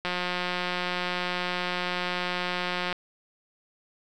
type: click train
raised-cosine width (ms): 0.3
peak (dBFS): -13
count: 516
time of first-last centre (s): 0.05-2.927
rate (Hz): 179
effects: none